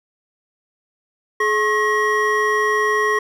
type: tone cluster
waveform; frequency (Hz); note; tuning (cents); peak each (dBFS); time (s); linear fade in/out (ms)
triangle; 424.2 / 1083 / 1897; G#4 / C#6 / A#6; +37 / -41 / +30; -18; 1.4-3.19; 5
effects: none